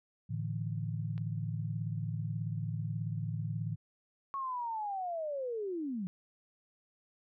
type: chord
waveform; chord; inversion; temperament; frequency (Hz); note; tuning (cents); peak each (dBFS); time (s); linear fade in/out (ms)
sine; A suspended fourth; none; just; 110 / 146.67 / 165; A2 / D3 / E3; 0 / -2 / +2; -36 / -39 / -39; 0.29-3.76; 20
type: click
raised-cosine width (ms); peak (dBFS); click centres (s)
0.3; -36; 1.179
type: linear sweep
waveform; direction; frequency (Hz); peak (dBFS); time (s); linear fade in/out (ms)
sine; down; 1108.7 to 174.2; -34; 4.34-6.07; 0
effects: none